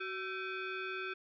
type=tone with frequency modulation; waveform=sine; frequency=587.3 Hz; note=D5; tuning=in tune; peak=-37 dBFS; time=0-1.14 s; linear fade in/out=10 ms; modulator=963 Hz; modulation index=2.4; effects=none